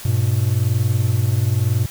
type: tone pair together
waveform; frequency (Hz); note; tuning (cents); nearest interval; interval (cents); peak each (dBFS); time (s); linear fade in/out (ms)
triangle; 100.24 / 121.2; G2 / B2; +39 / -32; minor third; 329; -16; 0.05-1.86; 5
effects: white hiss -36 dBFS RMS until 1.9 s